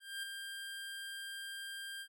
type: tone with ADSR envelope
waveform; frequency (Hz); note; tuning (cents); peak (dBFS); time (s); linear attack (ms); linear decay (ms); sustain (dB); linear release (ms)
25% pulse; 1593; G6; +27; -34; 0-2.08; 230; 6; -5; 70
effects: none